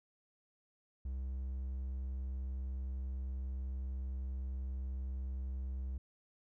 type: tone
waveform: triangle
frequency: 65.2 Hz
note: C2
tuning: 5 cents flat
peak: -35 dBFS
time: 1.05-5.98 s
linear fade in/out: 5 ms
effects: none